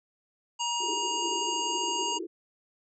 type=harmonic tone; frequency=947 Hz; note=A#5; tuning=27 cents sharp; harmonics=1 / 3 / 5 / 7 / 8; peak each=-31 / -32 / -40 / -36 / -40 dBFS; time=0.59-2.19 s; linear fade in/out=20 ms
type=band-pass noise; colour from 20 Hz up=pink; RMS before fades=-38 dBFS; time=0.8-2.27 s; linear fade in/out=10 ms; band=320 to 430 Hz; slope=96 dB/octave
effects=none